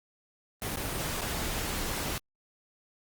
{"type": "noise with dropouts", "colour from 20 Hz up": "pink", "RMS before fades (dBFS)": -33, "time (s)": [0.62, 2.18], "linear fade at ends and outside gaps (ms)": 0, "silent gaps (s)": [[0.759, 0.771], [1.21, 1.217]], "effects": ["Opus 24 kbps"]}